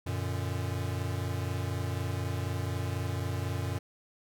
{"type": "chord", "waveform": "square", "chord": "Gb augmented", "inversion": "none", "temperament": "equal", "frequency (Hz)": [92.5, 116.54, 146.83], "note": ["Gb2", "Bb2", "D3"], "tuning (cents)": [0, 0, 0], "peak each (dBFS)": [-34, -36, -40], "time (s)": [0.06, 3.79], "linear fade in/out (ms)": 10, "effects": []}